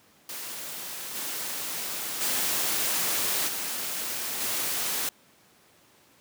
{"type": "noise with level steps", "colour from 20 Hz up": "white", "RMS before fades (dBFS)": [-37, -33, -27, -32, -29], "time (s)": [0.29, 5.09], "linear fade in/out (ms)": 2, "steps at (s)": [1.14, 2.2, 3.47, 4.4], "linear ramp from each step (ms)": 20, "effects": ["pink hiss -59 dBFS RMS until 6.2 s", "high-pass 150 Hz 12 dB/octave"]}